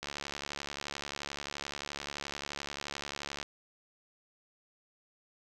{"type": "click train", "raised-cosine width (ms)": 0.2, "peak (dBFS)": -20, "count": 244, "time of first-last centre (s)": [0.03, 3.429], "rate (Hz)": 71.5, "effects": []}